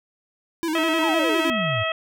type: tone with vibrato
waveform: square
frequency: 322.1 Hz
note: E4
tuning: 40 cents flat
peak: -23 dBFS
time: 0.63-1.5 s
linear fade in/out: 0 ms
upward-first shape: square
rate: 9.8 Hz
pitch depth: 63 cents each way
type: harmonic tone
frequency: 646 Hz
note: E5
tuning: 35 cents flat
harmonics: 1 / 2 / 3 / 4 / 5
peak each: -26 / -28 / -29 / -29 / -30 dBFS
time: 0.75-1.92 s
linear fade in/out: 2 ms
type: exponential sweep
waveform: sine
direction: down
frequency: 1028 to 98.2 Hz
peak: -25 dBFS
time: 1.01-1.84 s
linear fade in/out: 20 ms
effects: none